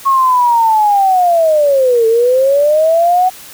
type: linear two-way sweep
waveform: sine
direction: down then up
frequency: 1098 to 443.9 to 749 Hz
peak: -7 dBFS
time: 0.05-3.3 s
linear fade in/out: 20 ms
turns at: 2.07 s
effects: white hiss -34 dBFS RMS until 3.53 s